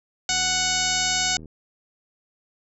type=harmonic tone; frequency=740 Hz; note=F#5; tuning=in tune; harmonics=1 / 2 / 3 / 4 / 5 / 6 / 7 / 8 / 9 / 10; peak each=-30 / -30 / -30 / -30 / -30 / -30 / -30 / -30 / -30 / -30 dBFS; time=0.29-1.37 s; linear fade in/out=2 ms
type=click train; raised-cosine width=3 ms; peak=-30 dBFS; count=93; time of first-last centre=0.3-1.457 s; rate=79.5 Hz
effects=none